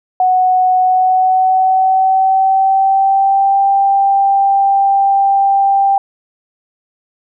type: tone with pitch glide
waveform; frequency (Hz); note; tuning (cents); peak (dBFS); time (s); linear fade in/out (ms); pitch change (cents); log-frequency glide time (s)
sine; 740 to 788.5; F#5 to G5; 0 to +10; -8; 0.2-5.98; 2; +110; 0.8-3.63
effects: none